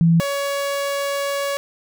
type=tone pair in turn; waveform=sine / sawtooth; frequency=166.6 / 561.6 Hz; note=E3 / C#5; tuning=+19 / +22 cents; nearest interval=octave + major sixth; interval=2103 cents; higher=second; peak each=-11 / -17 dBFS; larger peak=first; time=0.01-0.2 / 0.2-1.57 s; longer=second; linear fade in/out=0 ms; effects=none